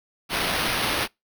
blue noise with sample-and-hold, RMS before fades -25 dBFS, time 0.29-1.08 s, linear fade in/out 50 ms, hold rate 7350 Hz, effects noise-tail reverb RT60 0.2 s tail -26 dB re dry

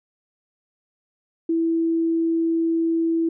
sine tone, 329.6 Hz, E4, in tune, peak -18 dBFS, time 1.49-3.29 s, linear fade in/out 5 ms, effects none

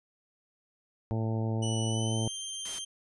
harmonic tone, 111.6 Hz, A2, 25 cents sharp, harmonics 1 / 2 / 3 / 4 / 5 / 6 / 7 / 8, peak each -29 / -35 / -39 / -41 / -43 / -45 / -46 / -47 dBFS, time 1.11-2.28 s, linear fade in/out 0 ms
20% pulse tone with pitch glide, 2960 to 3154 Hz, F#7 to G7, 0 to +10 cents, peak -30 dBFS, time 1.62-2.85 s, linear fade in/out 10 ms, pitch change +110 cents, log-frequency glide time 1.87-2.32 s
white noise, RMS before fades -41 dBFS, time 2.65-2.79 s, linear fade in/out 5 ms
effects resampled to 24000 Hz

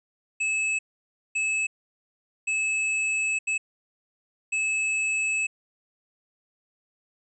square tone bursts at uneven times, 2600 Hz, E7, 24 cents flat, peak -24 dBFS, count 5, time 0.4-0.79 / 1.35-1.67 / 2.47-3.39 / 3.47-3.58 / 4.52-5.47 s, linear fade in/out 10 ms, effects resampled to 24000 Hz

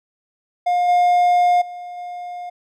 triangle tone with level steps, 711 Hz, F5, 31 cents sharp, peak -13 / -10 / -28 / -26 dBFS, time 0.66-2.5 s, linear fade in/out 10 ms, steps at 0.88 / 1.61 / 1.97 s, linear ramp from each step 10 ms, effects none

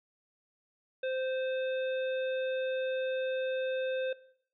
harmonic tone, 520 Hz, C5, 11 cents flat, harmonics 1 / 3 / 5 / 7, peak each -31 / -41 / -45 / -48 dBFS, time 1.03-4.13 s, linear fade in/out 5 ms, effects noise-tail reverb RT60 0.6 s tail -18 dB re dry

